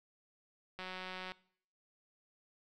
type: click train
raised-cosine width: 0.3 ms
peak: -28 dBFS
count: 99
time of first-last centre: 0.79-1.32 s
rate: 185 Hz
effects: noise-tail reverb RT60 0.6 s tail -21 dB re dry